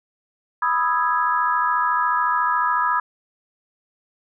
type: chord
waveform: sine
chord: E major seventh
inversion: second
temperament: equal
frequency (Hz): 987.8 / 1244.5 / 1318.5 / 1661.2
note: B5 / D#6 / E6 / G#6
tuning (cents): 0 / 0 / 0 / 0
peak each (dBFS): -21 / -22 / -26 / -25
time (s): 0.62-3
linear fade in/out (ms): 5
effects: none